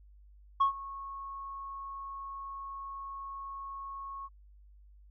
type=tone with ADSR envelope; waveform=sine; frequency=1098 Hz; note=C#6; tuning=17 cents flat; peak=-19 dBFS; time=0.6-4.29 s; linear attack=12 ms; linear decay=110 ms; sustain=-20 dB; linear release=39 ms; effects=tanh soft clip ceiling -20 dBFS + added 50 Hz sine -54 dBFS peak until 5.1 s